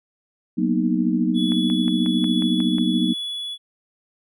sine chord, B major seventh, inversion second, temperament equal, 185 / 233.1 / 246.9 / 311.1 Hz, F#3 / A#3 / B3 / D#4, 0 / 0 / 0 / 0 cents, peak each -23 dBFS, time 0.57-3.14 s, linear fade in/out 20 ms
triangle tone with tremolo, 3406 Hz, G#7, 43 cents sharp, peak -24 dBFS, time 1.34-3.58 s, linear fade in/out 50 ms, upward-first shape triangle, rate 1.2 Hz, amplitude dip 30%
click train, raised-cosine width 0.5 ms, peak -21 dBFS, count 8, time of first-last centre 1.52-2.784 s, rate 5.54 Hz
effects none

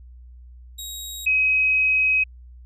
20% pulse / sine tone pair in turn, 3800 / 2536 Hz, A#7 / D#7, +33 / +32 cents, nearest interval perfect fifth, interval 701 cents, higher first, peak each -26 / -16 dBFS, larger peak second, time 0.78-1.26 / 1.26-2.24 s, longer second, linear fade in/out 10 ms, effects added 61 Hz sine -41 dBFS peak until 2.65 s

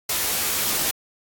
white noise with comb filter, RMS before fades -23 dBFS, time 0.09-0.91 s, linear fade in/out 5 ms, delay 14 ms, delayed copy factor +0.8, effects AAC 64 kbps

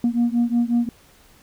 sine beating tone pair, 235.1 / 240.6 Hz, A#3 / B3, +15 / -45 cents, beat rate 5.5 Hz, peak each -18 / -19 dBFS, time 0.04-0.89 s, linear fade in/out 2 ms, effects tanh soft clip ceiling -13 dBFS + pink hiss -53 dBFS RMS until 1.42 s

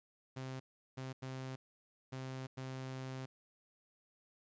sawtooth tone bursts at uneven times, 131.1 Hz, C3, 4 cents sharp, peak -38 dBFS, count 5, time 0.36-0.6 / 0.97-1.13 / 1.22-1.56 / 2.12-2.47 / 2.57-3.26 s, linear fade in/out 10 ms, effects resampled to 16000 Hz + 13-bit

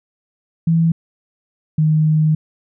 sine tone pair in turn, 164.81 / 155.27 Hz, E3 / D#3, 0 / -3 cents, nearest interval minor second, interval 103 cents, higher first, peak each -11 dBFS, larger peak neither, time 0.67-0.92 / 1.78-2.35 s, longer second, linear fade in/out 5 ms, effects none

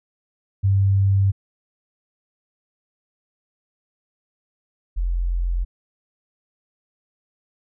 sine tone pair in turn, 98 / 43.65 Hz, G2 / F1, 0 / 0 cents, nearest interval octave + major second, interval 1400 cents, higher first, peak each -14 / -19 dBFS, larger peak first, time 0.63-1.32 / 4.96-5.65 s, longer neither, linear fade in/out 20 ms, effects none

